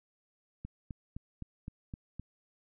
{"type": "click train", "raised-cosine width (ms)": 5, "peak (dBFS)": -28, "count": 7, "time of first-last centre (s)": [0.65, 2.196], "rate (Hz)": 3.88, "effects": []}